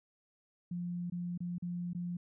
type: tone with dropouts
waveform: sine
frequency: 175.4 Hz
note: F3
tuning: 8 cents sharp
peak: -35 dBFS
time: 0.71-2.17 s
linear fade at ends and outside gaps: 5 ms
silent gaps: 1.1-1.121 / 1.377-1.404 / 1.583-1.623 / 1.933-1.948 s
effects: none